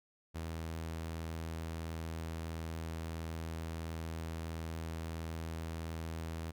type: tone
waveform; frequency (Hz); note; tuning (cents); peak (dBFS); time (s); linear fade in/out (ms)
sawtooth; 81.5; E2; -19; -35; 0.34-6.52; 20
effects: none